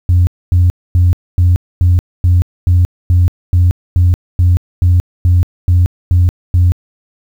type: tone bursts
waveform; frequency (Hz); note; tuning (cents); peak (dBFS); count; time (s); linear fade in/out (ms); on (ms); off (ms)
sine; 88.5; F2; +23; -4; 16; 0.09-6.72; 0; 180; 250
effects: tanh soft clip ceiling -3 dBFS + 7-bit